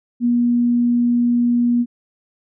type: tone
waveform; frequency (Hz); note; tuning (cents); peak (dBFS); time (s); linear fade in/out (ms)
sine; 240.2; B3; -48; -13; 0.2-1.86; 50
effects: none